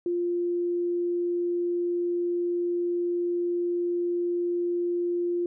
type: tone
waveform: sine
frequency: 349.2 Hz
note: F4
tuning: in tune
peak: -24 dBFS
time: 0.06-5.46 s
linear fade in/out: 2 ms
effects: none